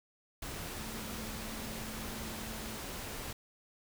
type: tone in noise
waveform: sine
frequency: 220 Hz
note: A3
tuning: in tune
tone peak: -46 dBFS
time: 0.79-2.77 s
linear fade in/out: 5 ms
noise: pink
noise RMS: -42 dBFS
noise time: 0.42-3.33 s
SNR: -7 dB
effects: none